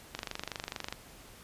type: click train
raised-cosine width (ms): 0.2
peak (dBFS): -18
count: 20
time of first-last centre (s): 0.15-0.926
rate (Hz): 24.5
effects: pink hiss -53 dBFS RMS until 1.43 s + resampled to 32000 Hz